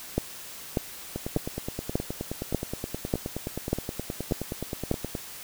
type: two click trains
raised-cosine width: 2 ms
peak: -17 / -10 dBFS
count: 39 / 9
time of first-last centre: 1.16-5.152 / 0.18-4.914 s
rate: 9.52 / 1.69 Hz
effects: white hiss -42 dBFS RMS until 5.43 s